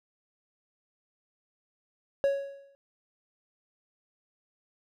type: tone with exponential decay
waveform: triangle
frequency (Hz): 555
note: C#5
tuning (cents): +2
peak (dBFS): -18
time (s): 2.24-2.75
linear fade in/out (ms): 0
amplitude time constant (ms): 110
effects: none